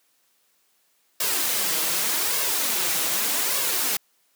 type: noise with flanger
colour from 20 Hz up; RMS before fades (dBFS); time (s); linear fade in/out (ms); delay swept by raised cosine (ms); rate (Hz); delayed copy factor
white; -24; 1.2-3.97; 5; 1.8 to 6.3; 0.84; +0.6
effects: white hiss -66 dBFS RMS until 4.35 s + high-pass 200 Hz 12 dB/octave